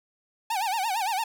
45% pulse tone with vibrato, 830.6 Hz, G#5, in tune, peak -25 dBFS, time 0.5-1.24 s, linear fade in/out 5 ms, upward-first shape sine, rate 8.8 Hz, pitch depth 200 cents each way, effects none

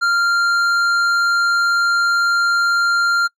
triangle tone with hard clipping, 1391 Hz, F6, 7 cents flat, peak -15 dBFS, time 0.01-3.28 s, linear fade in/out 20 ms, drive 12 dB, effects noise-tail reverb RT60 0.1 s tail -25 dB re dry

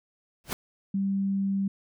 pink noise with exponential growth, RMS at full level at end -26 dBFS, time 0.44-0.53 s, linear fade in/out 0 ms, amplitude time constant 19 ms
sine tone, 196 Hz, G3, in tune, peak -24 dBFS, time 0.94-1.68 s, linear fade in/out 5 ms
effects none

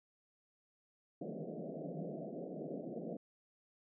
pink band-pass noise, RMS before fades -44 dBFS, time 1.21-3.17 s, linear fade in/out 5 ms, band 150 to 690 Hz, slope 96 dB/octave, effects none

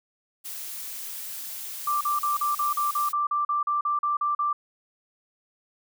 blue noise, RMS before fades -36 dBFS, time 0.44-3.13 s, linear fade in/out 20 ms
sine tone bursts, 1177 Hz, D6, 3 cents sharp, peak -22 dBFS, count 15, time 1.87-4.53 s, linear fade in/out 5 ms, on 140 ms, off 40 ms
effects none

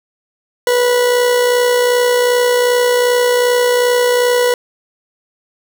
40% pulse tone with amplitude modulation, 490 Hz, B4, 14 cents flat, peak -8 dBFS, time 0.67-4.54 s, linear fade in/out 2 ms, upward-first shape sine, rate 62.6 Hz, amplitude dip 35%, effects none

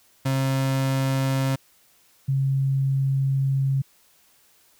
35% pulse / sine tone pair in turn, 134.1 / 135.66 Hz, C3 / C#3, +43 / -37 cents, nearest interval unison, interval 20 cents, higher second, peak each -19 dBFS, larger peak neither, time 0.25-1.56 / 2.28-3.82 s, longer second, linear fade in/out 10 ms, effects white hiss -59 dBFS RMS until 4.79 s

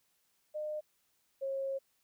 sine tone pair in turn, 608 / 541.7 Hz, D#5 / C#5, -40 / -40 cents, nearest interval major second, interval 200 cents, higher first, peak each -35 / -33 dBFS, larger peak second, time 0.54-0.81 / 1.41-1.79 s, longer second, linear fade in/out 20 ms, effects white hiss -75 dBFS RMS until 2.03 s

